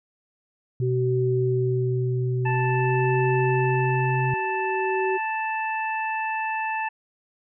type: tone with pitch glide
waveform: sine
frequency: 125.1 to 130.71 Hz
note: B2 to C3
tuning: +23 to -1 cents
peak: -22 dBFS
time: 0.8-4.34 s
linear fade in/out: 2 ms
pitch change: +76 cents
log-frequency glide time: 2.36-3.15 s
type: tone with tremolo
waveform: sine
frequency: 379 Hz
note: F#4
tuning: 42 cents sharp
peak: -22 dBFS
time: 0.81-5.18 s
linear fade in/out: 20 ms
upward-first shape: sine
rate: 0.5 Hz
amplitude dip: 60%
type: harmonic tone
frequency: 880 Hz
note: A5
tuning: in tune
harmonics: 1 / 2 / 3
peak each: -26 / -31 / -32 dBFS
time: 2.45-6.89 s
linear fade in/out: 10 ms
effects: none